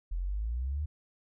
sine exponential sweep, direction up, 41.2 to 77.78 Hz, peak -30 dBFS, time 0.11-0.86 s, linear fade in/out 10 ms, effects none

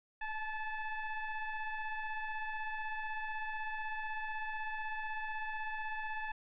sine tone with frequency modulation, 864 Hz, A5, 32 cents flat, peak -36 dBFS, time 0.21-6.32 s, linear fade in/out 5 ms, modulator 872 Hz, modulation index 1.5, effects none

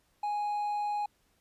triangle tone with hard clipping, 830 Hz, G#5, 1 cent flat, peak -30 dBFS, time 0.23-1.06 s, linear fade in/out 5 ms, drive 5 dB, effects pink hiss -71 dBFS RMS until 1.4 s + resampled to 32000 Hz

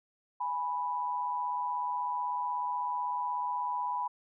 sine tone pair together, 830.6 / 986.8 Hz, G#5 / B5, 0 / -2 cents, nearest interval minor third, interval 298 cents, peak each -37 / -31 dBFS, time 0.4-4.08 s, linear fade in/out 10 ms, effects none

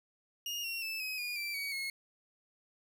30% pulse tone with pitch steps, 2846 / 2738 / 2634 / 2534 / 2438 / 2345 / 2256 / 2171 Hz, F7 / F7 / E7 / D#7 / D#7 / D7 / C#7 / C#7, +32 / -35 / -2 / +31 / -36 / -3 / +30 / -37 cents, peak -33 dBFS, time 0.46-1.9 s, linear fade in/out 2 ms, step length 180 ms, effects none

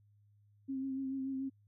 sine tone with vibrato, 267.1 Hz, C4, 36 cents sharp, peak -35 dBFS, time 0.68-1.5 s, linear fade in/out 20 ms, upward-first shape sine, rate 6.9 Hz, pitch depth 27 cents each way, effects added 103 Hz sine -64 dBFS peak until 1.67 s

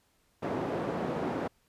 white band-pass noise, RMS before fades -33 dBFS, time 0.42-1.48 s, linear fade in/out 10 ms, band 160 to 560 Hz, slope 12 dB/octave, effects pink hiss -70 dBFS RMS until 1.68 s + resampled to 32000 Hz

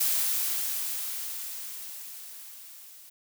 blue noise with level ramp, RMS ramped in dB -25 to -50 dBFS, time 0-3.1 s, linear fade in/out 10 ms, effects none

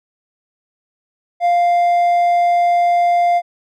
sine tone with hard clipping, 698.5 Hz, F5, in tune, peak -12 dBFS, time 1.4-3.42 s, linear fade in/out 50 ms, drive 3 dB, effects none

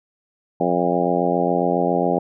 harmonic tone with a mistuned harmonic, 87.31 Hz, F2, in tune, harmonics 2 / 3 / 4 / 5 / 6 / 7 / 8 / 9, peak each -25 / -25 / -25 / -25 / -25 / -25 / -25 / -25 dBFS, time 0.6-2.19 s, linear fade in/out 5 ms, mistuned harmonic 9, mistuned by +39 cents, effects none

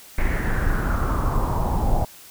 brown noise with low-pass filter sweep, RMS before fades -21 dBFS, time 0.18-2.05 s, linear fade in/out 5 ms, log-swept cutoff 2100 to 740 Hz, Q 4.7, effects white hiss -45 dBFS RMS until 2.3 s

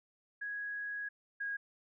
sine tone pair in turn, 1661.2 / 1640.2 Hz, G#6 / G#6, 0 / -22 cents, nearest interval unison, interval 22 cents, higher first, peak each -37 / -35 dBFS, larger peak second, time 0.41-1.09 / 1.4-1.57 s, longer first, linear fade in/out 10 ms, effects none

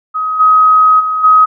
sine tone with level steps, 1264 Hz, D#6, 27 cents sharp, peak -13 / -4 / -12 / -3 dBFS, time 0.14-1.46 s, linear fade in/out 20 ms, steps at 0.39 / 0.99 / 1.23 s, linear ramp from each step 20 ms, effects none

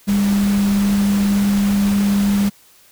sine tone in noise, 201.2 Hz, G3, 45 cents sharp, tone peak -13 dBFS, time 0.07-2.5 s, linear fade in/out 20 ms, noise pink, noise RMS -28 dBFS, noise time 0.07-2.5 s, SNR +12 dB, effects white hiss -50 dBFS RMS until 2.91 s

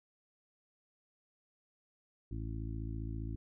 harmonic tone, 55 Hz, A1, in tune, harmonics 1 / 2 / 3 / 4 / 5 / 6, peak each -40 / -41 / -52 / -51 / -48 / -50 dBFS, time 2.31-3.36 s, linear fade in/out 5 ms, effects none

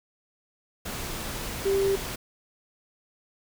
sine tone in noise, 392 Hz, G4, in tune, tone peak -21 dBFS, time 1.65-1.96 s, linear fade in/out 10 ms, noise pink, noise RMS -34 dBFS, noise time 0.85-2.16 s, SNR +10 dB, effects none

